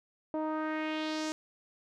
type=tone with low-pass filter sweep; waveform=sawtooth; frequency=311.1 Hz; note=D#4; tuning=in tune; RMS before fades=-34 dBFS; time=0.34-1.32 s; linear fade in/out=0 ms; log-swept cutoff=750 to 7100 Hz; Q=2.1; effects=none